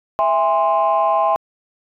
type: chord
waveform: sine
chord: E augmented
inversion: none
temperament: equal with one note detuned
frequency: 659.3 / 815.9 / 1046.5 Hz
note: E5 / G#5 / B#5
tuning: 0 / -31 / 0 cents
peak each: -17 dBFS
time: 0.19-1.36 s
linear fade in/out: 0 ms
effects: tanh soft clip ceiling -7 dBFS